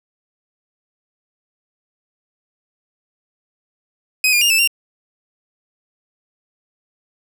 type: tone with pitch steps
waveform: sawtooth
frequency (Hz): 2520 / 2416 / 2820 / 2635 / 2771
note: D#7 / D7 / F7 / E7 / F7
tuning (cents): +21 / +48 / +16 / -1 / -14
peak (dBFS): -9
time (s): 4.24-4.675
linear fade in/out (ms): 2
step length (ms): 87
effects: none